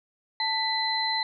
sine tone cluster, 884 / 1986 / 4060 Hz, A5 / B6 / B7, +8 / +9 / +47 cents, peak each -29 / -31 / -27 dBFS, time 0.4-1.23 s, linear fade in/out 2 ms, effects none

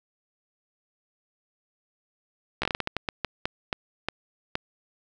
slowing click train, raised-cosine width 0.3 ms, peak -10 dBFS, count 15, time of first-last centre 2.62-4.554 s, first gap 14 ms, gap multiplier 1.31, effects none

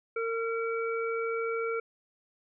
harmonic tone, 456.7 Hz, A#4, 36 cents flat, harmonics 1 / 3 / 5, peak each -30 / -35 / -39 dBFS, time 0.16-1.8 s, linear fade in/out 5 ms, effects none

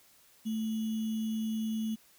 sine tone with sample-and-hold, 220 Hz, A3, in tune, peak -30 dBFS, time 0.45-1.96 s, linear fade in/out 20 ms, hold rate 3150 Hz, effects white hiss -62 dBFS RMS until 2.18 s

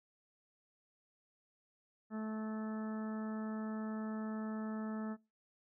harmonic tone, 217.7 Hz, A3, 18 cents flat, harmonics 1 / 2 / 3 / 4 / 5 / 6 / 7 / 8, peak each -38 / -50 / -51 / -54 / -59 / -52 / -64 / -57 dBFS, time 2.1-5.17 s, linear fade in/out 50 ms, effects noise-tail reverb RT60 0.3 s tail -26 dB re dry

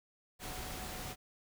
sine tone in noise, 740 Hz, F#5, in tune, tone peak -51 dBFS, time 0.39-1.16 s, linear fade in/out 50 ms, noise pink, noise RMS -43 dBFS, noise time 0.39-1.16 s, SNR -11 dB, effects none

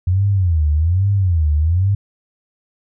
sine tone with vibrato, 86.6 Hz, F2, 14 cents flat, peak -12 dBFS, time 0.07-1.95 s, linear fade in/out 5 ms, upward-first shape sine, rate 1.2 Hz, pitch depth 260 cents each way, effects none

